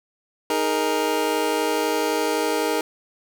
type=chord; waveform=25% pulse; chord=D# suspended fourth; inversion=none; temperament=just; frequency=311.1 / 414.8 / 466.7 Hz; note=D#4 / G#4 / A#4; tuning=0 / -2 / +2 cents; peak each=-22 / -22 / -20 dBFS; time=0.5-2.81 s; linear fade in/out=2 ms; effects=none